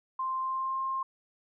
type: tone with pitch glide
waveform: sine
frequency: 1047 to 1061.6 Hz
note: C6 to C6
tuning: +1 to +25 cents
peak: -29 dBFS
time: 0.19-1.03 s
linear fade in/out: 5 ms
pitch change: +24 cents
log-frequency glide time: 0.41-0.81 s
effects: none